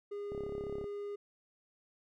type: tone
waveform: triangle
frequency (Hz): 408.2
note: G#4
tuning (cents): -30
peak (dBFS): -36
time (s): 0.11-1.16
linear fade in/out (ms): 10
type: click train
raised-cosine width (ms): 2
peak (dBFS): -30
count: 19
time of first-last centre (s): 0.32-0.842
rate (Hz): 34.5
effects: none